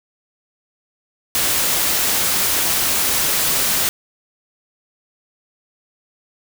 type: noise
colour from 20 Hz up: white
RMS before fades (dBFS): -18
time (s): 1.35-3.89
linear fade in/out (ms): 0
effects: none